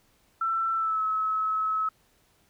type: tone with pitch glide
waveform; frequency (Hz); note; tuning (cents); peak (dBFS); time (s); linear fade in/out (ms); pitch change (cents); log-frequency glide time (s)
sine; 1338 to 1290.9; E6 to E6; +25 to -37; -24; 0.41-1.89; 5; -62; 0.74-1.03
effects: pink hiss -65 dBFS RMS until 2.49 s